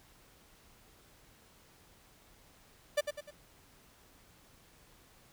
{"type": "tone with echo", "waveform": "45% pulse", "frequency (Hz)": 587.3, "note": "D5", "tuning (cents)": 0, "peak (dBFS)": -26, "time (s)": [2.97, 3.01], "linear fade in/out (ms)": 10, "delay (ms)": 100, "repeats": 3, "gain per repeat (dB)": -7, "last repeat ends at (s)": 3.31, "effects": ["pink hiss -62 dBFS RMS until 5.32 s"]}